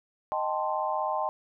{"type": "chord", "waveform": "sine", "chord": "A half-diminished seventh", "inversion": "second", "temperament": "equal", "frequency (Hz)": [622.3, 784, 880, 1046.5], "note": ["Eb5", "G5", "A5", "C6"], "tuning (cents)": [0, 0, 0, 0], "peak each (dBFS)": -32, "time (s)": [0.32, 1.29], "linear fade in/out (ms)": 0, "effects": []}